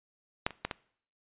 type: clicks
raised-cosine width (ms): 0.3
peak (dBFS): -11 / -27 / -14 / -17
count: 4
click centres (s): 0.465 / 0.507 / 0.65 / 0.712
effects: noise-tail reverb RT60 0.6 s tail -22 dB re dry + resampled to 8000 Hz